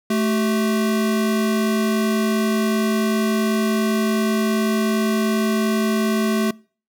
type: tone pair together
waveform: square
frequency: 218.7 / 383.6 Hz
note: A3 / G4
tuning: -10 / -37 cents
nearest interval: minor seventh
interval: 973 cents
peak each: -19 / -25 dBFS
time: 0.1-6.51 s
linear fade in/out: 5 ms
effects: noise-tail reverb RT60 0.4 s tail -24 dB re dry